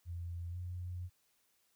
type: tone with pitch glide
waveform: sine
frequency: 86.1 to 89.34 Hz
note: F2 to F2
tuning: -24 to +40 cents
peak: -39 dBFS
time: 0.05-1.1 s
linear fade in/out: 50 ms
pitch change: +64 cents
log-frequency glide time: 0.51-0.56 s
effects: white hiss -75 dBFS RMS until 1.75 s